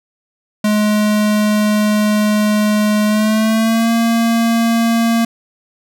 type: tone with pitch glide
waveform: square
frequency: 210.9 to 230 Hz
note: G#3 to A#3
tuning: +27 to -23 cents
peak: -12 dBFS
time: 0.64-5.25 s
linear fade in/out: 5 ms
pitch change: +150 cents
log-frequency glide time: 3.06-3.91 s
effects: none